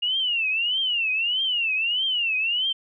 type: tone with vibrato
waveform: sine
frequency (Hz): 2827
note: F7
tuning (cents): +20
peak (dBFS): -21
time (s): 0.02-2.73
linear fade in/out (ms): 10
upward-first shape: triangle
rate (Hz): 1.6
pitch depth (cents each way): 220
effects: none